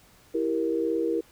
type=chord; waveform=sine; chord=E diminished; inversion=none; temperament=equal with one note detuned; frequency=329.6 / 392 / 468.3 Hz; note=E4 / G4 / Bb4; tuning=0 / 0 / +8 cents; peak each=-27 / -31 / -27 dBFS; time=0.34-1.21 s; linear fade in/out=10 ms; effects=pink hiss -57 dBFS RMS until 1.31 s